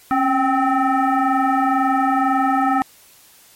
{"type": "tone with frequency modulation", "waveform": "sine", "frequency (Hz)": 250, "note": "B3", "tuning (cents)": 21, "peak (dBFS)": -14, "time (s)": [0.11, 2.82], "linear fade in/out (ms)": 0, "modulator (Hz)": 522, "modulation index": 2.3, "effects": ["white hiss -49 dBFS RMS until 3.55 s", "MP3 64 kbps"]}